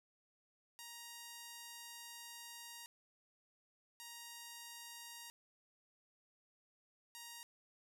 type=tone bursts at uneven times; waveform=5% pulse; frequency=940 Hz; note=A#5; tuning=14 cents sharp; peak=-38 dBFS; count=3; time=0.79-2.86 / 4-5.3 / 7.15-7.43 s; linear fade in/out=0 ms; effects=none